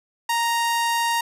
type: tone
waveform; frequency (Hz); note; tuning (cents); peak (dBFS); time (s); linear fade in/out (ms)
sawtooth; 932.3; A#5; 0; -16; 0.29-1.21; 5
effects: resampled to 32000 Hz + 9-bit